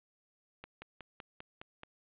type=slowing click train; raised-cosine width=0.3 ms; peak=-29 dBFS; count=7; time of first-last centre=0.64-1.834 s; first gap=180 ms; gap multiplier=1.04; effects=resampled to 8000 Hz + 10-bit